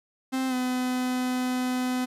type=tone with pitch glide; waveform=45% pulse; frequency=261.7 to 252.5 Hz; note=C4 to B3; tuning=0 to +39 cents; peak=-25 dBFS; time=0.32-2.06 s; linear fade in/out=20 ms; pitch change=-61 cents; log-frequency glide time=0.48-0.54 s; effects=resampled to 32000 Hz + 10-bit